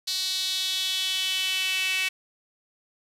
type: tone with high-pass filter sweep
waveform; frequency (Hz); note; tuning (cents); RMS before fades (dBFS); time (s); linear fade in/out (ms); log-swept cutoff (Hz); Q
sawtooth; 376.1; F#4; +28; -27; 0.07-2.09; 10; 4200 to 2500; 4.5
effects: resampled to 32000 Hz + 8-bit